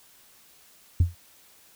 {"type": "tone with exponential decay", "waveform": "sine", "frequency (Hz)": 86.7, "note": "F2", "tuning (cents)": -12, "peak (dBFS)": -11, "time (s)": [1, 1.15], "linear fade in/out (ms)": 5, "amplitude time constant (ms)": 31, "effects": ["tanh soft clip ceiling -13 dBFS", "white hiss -56 dBFS RMS until 1.75 s"]}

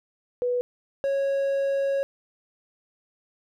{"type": "tone pair in turn", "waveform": ["sine", "triangle"], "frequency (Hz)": [491.6, 550.9], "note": ["B4", "C#5"], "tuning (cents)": [-8, -11], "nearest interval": "major second", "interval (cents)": 197, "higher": "second", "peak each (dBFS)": [-22, -20], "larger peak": "second", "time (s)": [[0.42, 0.61], [1.04, 2.03]], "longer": "second", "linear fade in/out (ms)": 0, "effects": []}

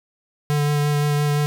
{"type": "tone with vibrato", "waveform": "square", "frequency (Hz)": 146.83, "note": "D3", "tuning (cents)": 0, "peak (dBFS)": -18, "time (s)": [0.5, 1.46], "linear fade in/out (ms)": 0, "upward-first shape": "sine", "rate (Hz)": 5.8, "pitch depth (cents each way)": 13, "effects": []}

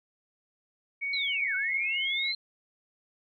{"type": "tone with pitch glide", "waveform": "sine", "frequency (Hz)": [2235, 2161], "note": ["C#7", "C#7"], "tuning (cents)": [14, -45], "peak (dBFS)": -29, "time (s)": [1.01, 2.33], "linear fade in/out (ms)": 20, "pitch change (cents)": -59, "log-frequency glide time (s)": [1.43, 1.79]}
{"type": "linear two-way sweep", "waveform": "sine", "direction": "down then up", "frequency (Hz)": [4186, 1461, 4186], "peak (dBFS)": -30, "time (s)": [1.13, 2.35], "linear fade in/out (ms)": 5, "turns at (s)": 1.55}
{"effects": []}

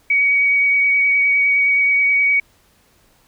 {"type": "tone with vibrato", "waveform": "sine", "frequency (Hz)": 2255, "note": "C#7", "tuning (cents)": 29, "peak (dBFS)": -12, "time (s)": [0.1, 2.4], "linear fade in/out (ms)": 5, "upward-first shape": "triangle", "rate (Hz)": 9.6, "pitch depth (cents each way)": 17, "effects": ["pink hiss -56 dBFS RMS until 3.27 s"]}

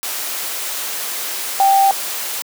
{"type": "tone in noise", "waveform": "sine", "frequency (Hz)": 784, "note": "G5", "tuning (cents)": 0, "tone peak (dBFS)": -9, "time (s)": [1.6, 1.91], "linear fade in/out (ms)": 0, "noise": "white", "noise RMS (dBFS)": -24, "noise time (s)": [0.03, 2.42], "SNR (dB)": 12, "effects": ["high-pass 400 Hz 12 dB/octave"]}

